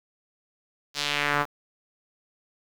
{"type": "tone with band-pass filter sweep", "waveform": "sawtooth", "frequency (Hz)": 145.5, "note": "D3", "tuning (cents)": -16, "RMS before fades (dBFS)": -26, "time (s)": [0.94, 1.46], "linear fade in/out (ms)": 50, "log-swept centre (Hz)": [5000, 1100], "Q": 1.7, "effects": ["7-bit"]}